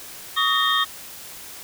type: tone cluster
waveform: sine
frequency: 1130 / 1255 / 1845 / 3217 / 3658 Hz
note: C#6 / D#6 / A#6 / G7 / A#7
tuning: +33 / +15 / -18 / +44 / -33 cents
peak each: -24 dBFS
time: 0.36-0.85 s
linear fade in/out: 20 ms
effects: white hiss -39 dBFS RMS until 1.63 s